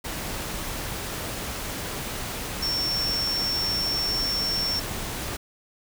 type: tone in noise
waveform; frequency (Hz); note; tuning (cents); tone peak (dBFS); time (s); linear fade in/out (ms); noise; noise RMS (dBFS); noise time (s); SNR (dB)
sine; 5450; F8; -43; -24; 2.62-4.8; 10; pink; -32; 0.04-5.37; +5
effects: none